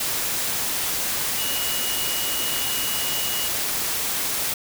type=tone in noise; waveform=sine; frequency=2900 Hz; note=F#7; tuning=35 cents flat; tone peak=-30 dBFS; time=1.38-3.48 s; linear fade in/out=5 ms; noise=white; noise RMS=-25 dBFS; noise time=0-4.54 s; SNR=-8 dB; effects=none